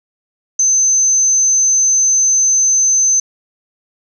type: tone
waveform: sine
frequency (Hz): 6180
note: G8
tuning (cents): -26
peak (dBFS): -9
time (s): 0.59-3.2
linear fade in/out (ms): 5
effects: none